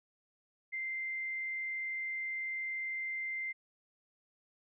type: tone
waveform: sine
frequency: 2087 Hz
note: C7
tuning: 5 cents flat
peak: -35 dBFS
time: 0.72-3.53 s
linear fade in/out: 20 ms
effects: none